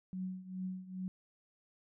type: tone with tremolo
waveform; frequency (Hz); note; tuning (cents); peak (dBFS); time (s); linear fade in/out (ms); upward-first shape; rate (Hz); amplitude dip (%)
sine; 185.8; F#3; +7; -35; 0.13-1.08; 0; triangle; 2.4; 85
effects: none